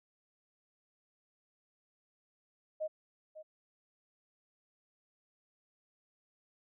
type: tone with echo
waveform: sine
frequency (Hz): 622.3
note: D#5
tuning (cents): 0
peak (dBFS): -33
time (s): 2.8-2.88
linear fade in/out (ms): 20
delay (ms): 550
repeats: 1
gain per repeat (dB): -13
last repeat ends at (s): 3.43
effects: none